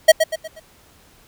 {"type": "tone with echo", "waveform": "square", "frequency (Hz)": 638, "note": "D#5", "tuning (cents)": 43, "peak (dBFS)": -5, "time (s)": [0.08, 0.12], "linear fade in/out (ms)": 10, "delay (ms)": 120, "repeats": 4, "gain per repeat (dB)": -8, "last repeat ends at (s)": 0.6, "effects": ["pink hiss -52 dBFS RMS until 1.27 s"]}